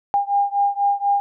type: beating tone pair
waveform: sine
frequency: 804 / 808.1 Hz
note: G5 / G#5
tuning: +44 / -48 cents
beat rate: 4.1 Hz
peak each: -19 / -20 dBFS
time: 0.14-1.2 s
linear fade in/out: 0 ms
effects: none